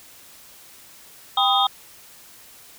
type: tone cluster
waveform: sine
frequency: 790 / 1005 / 1253 / 3252 / 3640 Hz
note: G5 / B5 / D#6 / G#7 / A#7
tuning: +13 / +30 / +12 / -37 / -42 cents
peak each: -20 / -26 / -22 / -24 / -22 dBFS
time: 1.37-1.67 s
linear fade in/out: 5 ms
effects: white hiss -47 dBFS RMS until 2.78 s